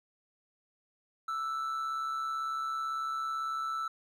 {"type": "tone with amplitude modulation", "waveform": "triangle", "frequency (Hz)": 1323, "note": "E6", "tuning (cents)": 6, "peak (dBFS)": -28, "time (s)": [1.28, 3.88], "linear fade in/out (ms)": 5, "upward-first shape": "sine", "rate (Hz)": 138, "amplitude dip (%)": 45, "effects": []}